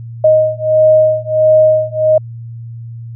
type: beating tone pair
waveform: sine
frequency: 622.3 / 623.8 Hz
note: D#5 / D#5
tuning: 0 / +4 cents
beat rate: 1.5 Hz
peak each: -10 dBFS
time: 0.24-2.18 s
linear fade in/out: 5 ms
effects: added 116 Hz sine -25 dBFS peak until 3.15 s